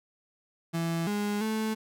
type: tone with pitch steps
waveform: 35% pulse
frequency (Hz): 166.5 / 206.3 / 218.6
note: E3 / G#3 / A3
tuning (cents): +18 / -11 / -11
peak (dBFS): -26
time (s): 0.73-1.75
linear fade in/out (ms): 20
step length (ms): 340
effects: none